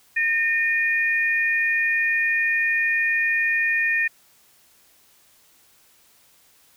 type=tone pair together; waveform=sine; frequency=1830 / 2443 Hz; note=A#6 / D#7; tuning=-32 / -32 cents; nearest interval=perfect fourth; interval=500 cents; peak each=-20 / -23 dBFS; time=0.16-4.08 s; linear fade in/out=10 ms; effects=white hiss -57 dBFS RMS until 6.76 s